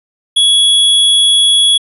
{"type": "tone", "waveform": "square", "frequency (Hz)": 3360, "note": "G#7", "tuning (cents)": 19, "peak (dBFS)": -7, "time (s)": [0.36, 1.78], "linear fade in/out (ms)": 10, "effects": ["resampled to 32000 Hz"]}